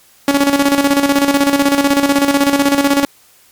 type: tone with tremolo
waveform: sawtooth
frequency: 280.9 Hz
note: C#4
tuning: 23 cents sharp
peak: -4 dBFS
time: 0.28-3.05 s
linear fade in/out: 2 ms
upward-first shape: square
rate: 16 Hz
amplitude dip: 60%
effects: white hiss -48 dBFS RMS until 3.51 s + MP3 96 kbps